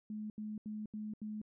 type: tone bursts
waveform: sine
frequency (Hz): 213.3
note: G#3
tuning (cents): +46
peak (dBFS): -39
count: 5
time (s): 0.1-1.416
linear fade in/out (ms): 2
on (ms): 200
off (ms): 79
effects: none